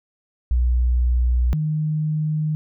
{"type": "tone pair in turn", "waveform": "sine", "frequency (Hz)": [61.1, 153.96], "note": ["B1", "D#3"], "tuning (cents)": [-18, -18], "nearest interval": "octave + major third", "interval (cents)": 1600, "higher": "second", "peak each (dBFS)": [-15, -19], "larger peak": "first", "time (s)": [[0.51, 1.53], [1.53, 2.55]], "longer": "neither", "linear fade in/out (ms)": 0, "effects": []}